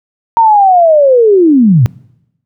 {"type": "linear sweep", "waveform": "sine", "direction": "down", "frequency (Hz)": [933, 105.6], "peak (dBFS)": -3, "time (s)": [0.37, 1.86], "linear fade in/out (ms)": 0, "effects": ["noise-tail reverb RT60 0.9 s tail -25 dB re dry"]}